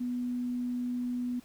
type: tone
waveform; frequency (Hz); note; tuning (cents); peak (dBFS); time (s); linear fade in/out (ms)
sine; 246; B3; -7; -30; 0-1.4; 10
effects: pink hiss -59 dBFS RMS until 1.44 s